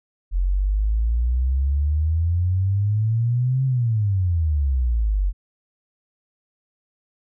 sine exponential two-way sweep, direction up then down, 43.65 to 134 to 44.8 Hz, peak -17 dBFS, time 0.31-5.33 s, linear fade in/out 50 ms, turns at 3.65 s, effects none

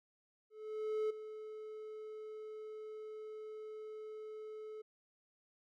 triangle tone with ADSR envelope, 431.7 Hz, A4, 33 cents flat, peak -30 dBFS, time 0.5-4.82 s, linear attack 600 ms, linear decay 9 ms, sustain -13 dB, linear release 10 ms, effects none

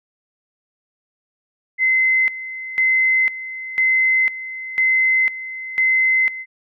sine tone with tremolo, 2056 Hz, C7, 31 cents flat, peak -13 dBFS, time 1.78-6.46 s, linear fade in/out 50 ms, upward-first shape square, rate 1 Hz, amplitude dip 80%, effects none

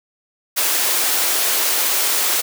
white high-pass noise, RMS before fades -18 dBFS, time 0.56-2.42 s, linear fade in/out 20 ms, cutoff 320 Hz, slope 24 dB/octave, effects none

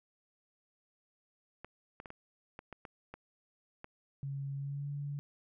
clicks, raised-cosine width 0.5 ms, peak -30 dBFS, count 9, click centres 1.646 / 2.001 / 2.058 / 2.104 / 2.591 / 2.727 / 2.852 / 3.14 / 3.844 s
sine tone with pitch glide, 138.59 to 143.23 Hz, C#3 to D3, 0 to -43 cents, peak -36 dBFS, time 4.23-5.19 s, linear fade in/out 0 ms, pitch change +57 cents, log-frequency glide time 4.55-4.89 s
effects none

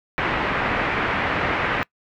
white low-pass noise, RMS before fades -23 dBFS, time 0.18-1.83 s, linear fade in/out 0 ms, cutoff 2200 Hz, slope 24 dB/octave, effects noise-tail reverb RT60 0.1 s tail -23 dB re dry

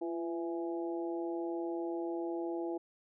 harmonic tone with a mistuned harmonic, 166.5 Hz, E3, 18 cents sharp, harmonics 2 / 3 / 4 / 5, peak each -35 / -44 / -44 / -46 dBFS, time 0.01-2.78 s, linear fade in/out 10 ms, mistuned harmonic 2, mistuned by +38 cents, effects none

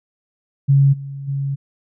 sine tone with level steps, 138.59 Hz, C#3, in tune, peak -9 / -27 / -19 dBFS, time 0.68-1.56 s, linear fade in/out 20 ms, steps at 0.92 / 1.27 s, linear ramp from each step 20 ms, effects none

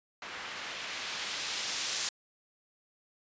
blue noise with low-pass filter sweep, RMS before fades -37 dBFS, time 0.22-2.09 s, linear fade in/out 2 ms, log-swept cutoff 1800 to 6200 Hz, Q 0.81, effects resampled to 16000 Hz

